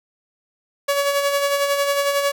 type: tone with tremolo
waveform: sawtooth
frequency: 565 Hz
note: C#5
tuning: 33 cents sharp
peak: -12 dBFS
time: 0.88-2.32 s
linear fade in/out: 10 ms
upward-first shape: sine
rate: 11 Hz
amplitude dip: 45%
effects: none